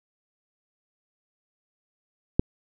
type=click; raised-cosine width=3 ms; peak=-5 dBFS; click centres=2.395 s; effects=none